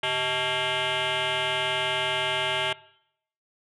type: tone with frequency modulation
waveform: sine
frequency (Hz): 1864.7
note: A#6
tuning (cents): 0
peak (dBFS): -21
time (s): 0.03-2.73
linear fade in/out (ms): 5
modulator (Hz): 246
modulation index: 5.8
effects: noise-tail reverb RT60 0.7 s tail -21 dB re dry + tanh soft clip ceiling -23 dBFS